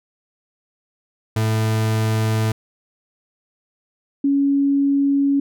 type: tone pair in turn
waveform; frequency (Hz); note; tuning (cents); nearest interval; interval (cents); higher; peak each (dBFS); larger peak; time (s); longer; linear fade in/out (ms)
40% pulse / sine; 110 / 279.4; A2 / C#4; 0 / +14; octave + major third; 1614; second; -16 / -14; second; 1.36-2.52 / 4.24-5.4; neither; 5
effects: none